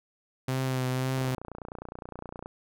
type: tone with vibrato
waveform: sawtooth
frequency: 129.7 Hz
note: C3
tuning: 15 cents flat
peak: -23 dBFS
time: 0.48-1.35 s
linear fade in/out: 5 ms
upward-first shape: triangle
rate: 1.9 Hz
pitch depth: 29 cents each way
type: click train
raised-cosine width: 1 ms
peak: -25 dBFS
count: 39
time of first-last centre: 1.18-2.459 s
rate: 29.7 Hz
effects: none